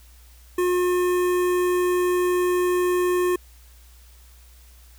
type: tone with notch filter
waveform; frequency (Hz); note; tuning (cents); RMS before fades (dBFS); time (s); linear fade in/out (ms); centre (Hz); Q
square; 358.8; F4; +47; -21; 0.58-3.36; 5; 4500; 0.76
effects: added 60 Hz sine -47 dBFS peak until 4.98 s + white hiss -55 dBFS RMS until 4.98 s